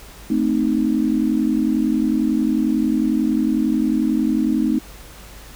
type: chord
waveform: sine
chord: A diminished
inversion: none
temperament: equal with one note detuned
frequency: 220 / 260 / 311.1 Hz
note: A3 / C4 / Eb4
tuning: 0 / -11 / 0 cents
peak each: -20 dBFS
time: 0.3-4.79 s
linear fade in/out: 5 ms
effects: added 50 Hz sine -41 dBFS peak until 5.55 s + pink hiss -42 dBFS RMS until 5.55 s